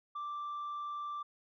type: tone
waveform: sine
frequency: 1174.7 Hz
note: D6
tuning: in tune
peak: -35 dBFS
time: 0.15-1.23 s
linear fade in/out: 10 ms
effects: tanh soft clip ceiling -36 dBFS